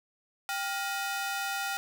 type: ring-modulated tone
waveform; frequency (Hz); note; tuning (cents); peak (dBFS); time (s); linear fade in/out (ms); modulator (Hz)
sawtooth; 1098; C#6; -17; -24; 0.49-1.77; 0; 310
effects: none